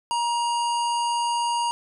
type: harmonic tone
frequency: 946 Hz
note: A#5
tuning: 25 cents sharp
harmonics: 1 / 3 / 5 / 7 / 9 / 10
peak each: -22 / -32 / -36 / -39 / -41 / -42 dBFS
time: 0.11-1.71 s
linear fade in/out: 0 ms
effects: none